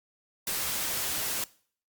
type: noise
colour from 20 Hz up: white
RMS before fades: -31 dBFS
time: 0.47-1.44 s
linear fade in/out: 2 ms
effects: noise-tail reverb RT60 0.5 s tail -21 dB re dry + Opus 48 kbps